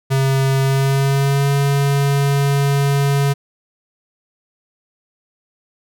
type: tone with pitch glide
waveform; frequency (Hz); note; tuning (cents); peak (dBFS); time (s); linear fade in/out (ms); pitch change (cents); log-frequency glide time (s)
square; 134.8 to 140.28; C#3 to C#3; -48 to +21; -14; 0.1-3.34; 20; +69; 0.61-1.5
effects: none